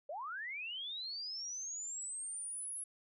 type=linear sweep; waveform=sine; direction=up; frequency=539 to 10850 Hz; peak=-40 dBFS; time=0.09-2.84 s; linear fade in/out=5 ms; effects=none